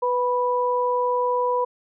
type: tone pair together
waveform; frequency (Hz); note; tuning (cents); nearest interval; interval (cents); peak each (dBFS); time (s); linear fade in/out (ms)
sine; 495.4 / 984.2; B4 / B5; +5 / -6; octave; 1189; -22; 0.02-1.65; 10
effects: none